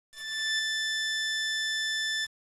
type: tone with ADSR envelope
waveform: 20% pulse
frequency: 1760 Hz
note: A6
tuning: in tune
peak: -20 dBFS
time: 0.11-2.27 s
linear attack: 480 ms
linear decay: 4 ms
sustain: -3 dB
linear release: 30 ms
effects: resampled to 24000 Hz + 8-bit

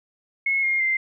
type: tone with pitch steps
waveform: sine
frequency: 2178 / 2132 / 2087 Hz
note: C#7 / C7 / C7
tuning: -31 / +32 / -5 cents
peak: -19 dBFS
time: 0.46-0.97 s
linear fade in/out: 5 ms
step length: 170 ms
effects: none

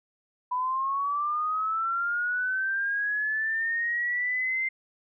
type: linear sweep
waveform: sine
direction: up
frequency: 987.8 to 2093 Hz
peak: -25 dBFS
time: 0.51-4.69 s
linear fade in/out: 10 ms
effects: none

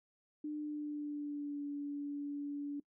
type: tone with pitch glide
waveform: sine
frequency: 300 to 287.4 Hz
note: D4 to D4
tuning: +37 to -37 cents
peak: -37 dBFS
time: 0.44-2.8 s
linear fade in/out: 5 ms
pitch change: -74 cents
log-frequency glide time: 0.58-1.64 s
effects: noise-tail reverb RT60 0.1 s tail -21 dB re dry

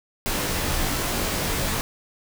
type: noise with comb filter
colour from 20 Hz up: pink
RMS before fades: -25 dBFS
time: 0.26-1.81 s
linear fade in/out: 0 ms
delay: 19 ms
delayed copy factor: -1
effects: none

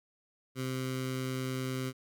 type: tone with notch filter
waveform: 15% pulse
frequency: 130 Hz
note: C3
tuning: 11 cents flat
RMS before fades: -35 dBFS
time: 0.55-1.93 s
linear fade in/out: 50 ms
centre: 720 Hz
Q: 0.94
effects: none

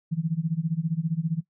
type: tone with tremolo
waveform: sine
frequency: 162.9 Hz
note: E3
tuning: 20 cents flat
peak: -20 dBFS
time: 0.11-1.41 s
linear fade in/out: 20 ms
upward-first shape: sine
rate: 15 Hz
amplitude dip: 95%
effects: noise-tail reverb RT60 0.1 s tail -20 dB re dry

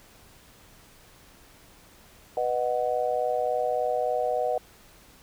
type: chord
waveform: sine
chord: B major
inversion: none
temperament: just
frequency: 493.9 / 617.4 / 740.8 Hz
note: B4 / D#5 / F#5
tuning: 0 / -14 / +2 cents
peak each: -28 dBFS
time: 2.37-4.58 s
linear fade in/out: 2 ms
effects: pink hiss -54 dBFS RMS until 5.22 s

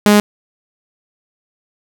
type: tone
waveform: sawtooth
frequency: 207.7 Hz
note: G#3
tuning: in tune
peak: -3 dBFS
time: 0.06-0.2 s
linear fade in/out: 0 ms
effects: none

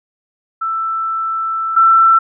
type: tone pair in turn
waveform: sine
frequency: 1327 / 1337 Hz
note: E6 / E6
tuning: +11 / +24 cents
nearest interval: unison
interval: 13 cents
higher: second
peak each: -16 / -6 dBFS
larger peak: second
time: 0.61-1.76 / 1.76-2.19 s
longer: first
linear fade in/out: 10 ms
effects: none

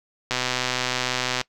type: click train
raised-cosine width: 0.2 ms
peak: -6 dBFS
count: 140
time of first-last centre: 0.31-1.413 s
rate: 126 Hz
effects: noise-tail reverb RT60 0.1 s tail -21 dB re dry

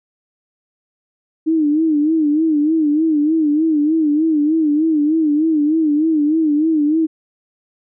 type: tone with vibrato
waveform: sine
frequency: 308.1 Hz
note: D#4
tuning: 17 cents flat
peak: -12 dBFS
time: 1.46-7.07 s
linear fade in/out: 20 ms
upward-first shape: sine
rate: 3.3 Hz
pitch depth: 95 cents each way
effects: none

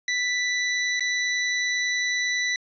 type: tone with dropouts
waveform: sawtooth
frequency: 1978 Hz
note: B6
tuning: 2 cents sharp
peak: -19 dBFS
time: 0.08-2.56 s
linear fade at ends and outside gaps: 2 ms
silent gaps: 0.996-1.006 s
effects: resampled to 16000 Hz + 10-bit

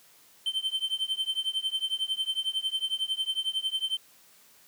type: tone with tremolo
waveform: triangle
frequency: 3101 Hz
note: G7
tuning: 19 cents flat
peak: -22 dBFS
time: 0.46-3.97 s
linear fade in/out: 2 ms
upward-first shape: triangle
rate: 11 Hz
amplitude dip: 100%
effects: white hiss -58 dBFS RMS until 4.67 s + high-pass 100 Hz 12 dB/octave

